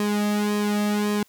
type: tone with flanger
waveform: sawtooth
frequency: 207.7 Hz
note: G#3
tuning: in tune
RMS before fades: -23 dBFS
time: 0-1.23 s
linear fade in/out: 2 ms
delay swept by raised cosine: 1.4 to 2.05 ms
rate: 1.8 Hz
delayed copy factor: -0.8
effects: white hiss -60 dBFS RMS until 1.28 s